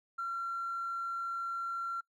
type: tone with tanh clipping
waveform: triangle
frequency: 1367 Hz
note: F6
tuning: 37 cents flat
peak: -33 dBFS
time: 0.18-2.01 s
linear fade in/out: 10 ms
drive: 1 dB
effects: noise-tail reverb RT60 0.1 s tail -25 dB re dry